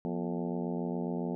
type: harmonic tone with a mistuned harmonic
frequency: 87.31 Hz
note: F2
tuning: in tune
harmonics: 2 / 3 / 4 / 5 / 6 / 7 / 8 / 9 / 10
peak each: -35 / -36 / -40 / -40 / -46 / -46 / -47 / -48 / -50 dBFS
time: 0.05-1.35 s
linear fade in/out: 0 ms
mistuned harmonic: 3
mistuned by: -120 cents
effects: none